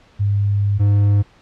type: tone pair in turn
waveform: sine / triangle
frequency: 101.3 / 101.83 Hz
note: G#2 / G#2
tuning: -43 / -34 cents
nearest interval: unison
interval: 9 cents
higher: second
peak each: -14 / -9 dBFS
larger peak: second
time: 0.19-0.79 / 0.79-1.23 s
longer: first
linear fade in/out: 20 ms
effects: pink hiss -51 dBFS RMS until 1.41 s + low-pass 4000 Hz 12 dB/octave